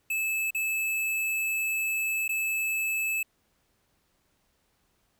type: tone with dropouts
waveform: square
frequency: 2611 Hz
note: E7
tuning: 17 cents flat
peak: -27 dBFS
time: 0.1-3.23 s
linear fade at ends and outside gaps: 5 ms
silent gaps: 0.507-0.547 / 2.28-2.291 s
effects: pink hiss -71 dBFS RMS until 5.19 s